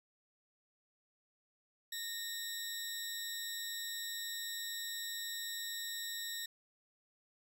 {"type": "tone pair together", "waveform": "20% pulse", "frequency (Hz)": [1840, 3909], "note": ["A#6", "B7"], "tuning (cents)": [-23, -19], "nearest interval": "octave + minor second", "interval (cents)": 1304, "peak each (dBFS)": [-38, -36], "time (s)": [1.92, 6.46], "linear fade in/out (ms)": 5, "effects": ["12-bit"]}